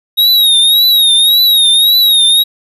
square tone with vibrato, 3779 Hz, A#7, 23 cents sharp, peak -6 dBFS, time 0.17-2.44 s, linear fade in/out 20 ms, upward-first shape triangle, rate 1.8 Hz, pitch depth 99 cents each way, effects none

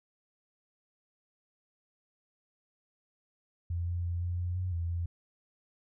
sine tone with pitch steps, 86 / 87.2 / 86.5 / 87.9 / 88.4 / 91.5 / 84.7 / 85.8 Hz, F2 / F2 / F2 / F2 / F2 / F#2 / E2 / F2, -26 / -2 / -16 / +12 / +22 / -19 / +48 / -30 cents, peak -30 dBFS, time 3.7-5.06 s, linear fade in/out 5 ms, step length 170 ms, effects none

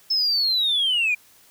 sine linear sweep, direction down, 5274 to 2366 Hz, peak -17 dBFS, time 0.1-1.15 s, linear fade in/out 10 ms, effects tanh soft clip ceiling -15 dBFS + white hiss -54 dBFS RMS until 1.5 s

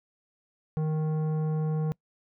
sine tone with tanh clipping, 155.56 Hz, D#3, in tune, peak -27 dBFS, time 0.77-1.92 s, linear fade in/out 0 ms, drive 12 dB, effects noise-tail reverb RT60 0.1 s tail -24 dB re dry

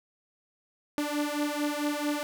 sawtooth beating tone pair, 292.2 / 296.7 Hz, D4 / D4, -9 / +18 cents, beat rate 4.5 Hz, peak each -27 dBFS, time 0.98-2.23 s, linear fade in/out 0 ms, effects none

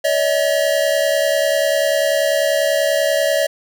square tone pair together, 568.8 / 639 Hz, C#5 / D#5, +45 / +46 cents, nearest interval major second, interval 201 cents, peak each -18 dBFS, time 0.04-3.47 s, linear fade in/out 10 ms, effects none

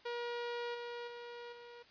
sawtooth tone with level steps, 477.5 Hz, A#4, 42 cents sharp, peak -34 / -38 / -42 / -47 dBFS, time 0.05-1.83 s, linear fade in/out 10 ms, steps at 0.74 / 1.07 / 1.52 s, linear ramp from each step 10 ms, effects white hiss -62 dBFS RMS until 1.9 s + resampled to 11025 Hz

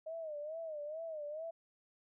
sine tone with vibrato, 622.3 Hz, D#5, in tune, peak -40 dBFS, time 0.06-1.51 s, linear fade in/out 10 ms, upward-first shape sine, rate 2.3 Hz, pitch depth 110 cents each way, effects none

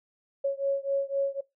sine beating tone pair, 551 / 554.9 Hz, C#5 / C#5, -11 / +2 cents, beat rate 3.9 Hz, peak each -28 / -29 dBFS, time 0.44-1.41 s, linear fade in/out 10 ms, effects noise-tail reverb RT60 0.2 s tail -21 dB re dry

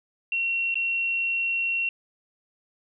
sine tone with dropouts, 2731 Hz, F7, 39 cents flat, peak -23 dBFS, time 0.32-1.89 s, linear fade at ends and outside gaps 2 ms, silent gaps 0.743-0.755 s, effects none

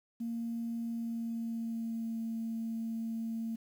sine tone with pitch glide, 231.6 to 226.3 Hz, A#3 to A3, -11 to +49 cents, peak -33 dBFS, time 0.2-3.56 s, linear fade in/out 10 ms, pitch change -40 cents, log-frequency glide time 0.82-2.22 s, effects tanh soft clip ceiling -29 dBFS + 10-bit

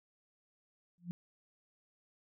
sine tone with exponential growth, 174.61 Hz, F3, in tune, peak -33 dBFS, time 0.98-1.11 s, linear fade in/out 0 ms, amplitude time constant 27 ms, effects none

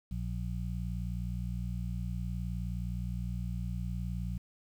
harmonic tone, 59.4 Hz, A#1, 33 cents sharp, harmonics 1 / 2 / 3, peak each -36 / -38 / -39 dBFS, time 0.11-4.38 s, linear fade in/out 5 ms, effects 10-bit

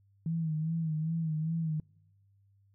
sine tone with vibrato, 160 Hz, D#3, 49 cents sharp, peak -29 dBFS, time 0.26-1.8 s, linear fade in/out 2 ms, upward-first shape sine, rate 2.5 Hz, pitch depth 63 cents each way, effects noise-tail reverb RT60 0.9 s tail -26 dB re dry + added 99 Hz sine -63 dBFS peak until 2.74 s

